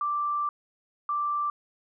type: tone pair in turn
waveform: sine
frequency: 1174.7 / 1174.7 Hz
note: D6 / D6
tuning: 0 / 0 cents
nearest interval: unison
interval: 0 cents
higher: neither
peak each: -25 dBFS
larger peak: neither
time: 0.01-0.49 / 1.09-1.5 s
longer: first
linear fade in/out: 2 ms
effects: none